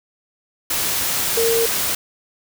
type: tone in noise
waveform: sine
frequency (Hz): 458.9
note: A#4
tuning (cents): -27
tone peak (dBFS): -16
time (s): 1.37-1.66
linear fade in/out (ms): 5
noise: white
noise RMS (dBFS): -21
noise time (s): 0.7-1.95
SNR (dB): +2
effects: none